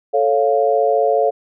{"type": "chord", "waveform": "sine", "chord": "A augmented", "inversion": "none", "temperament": "equal", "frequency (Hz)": [440, 554.4, 698.5], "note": ["A4", "C#5", "E#5"], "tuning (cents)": [0, 0, 0], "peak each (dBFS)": -17, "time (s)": [0.13, 1.31], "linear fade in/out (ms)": 20, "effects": []}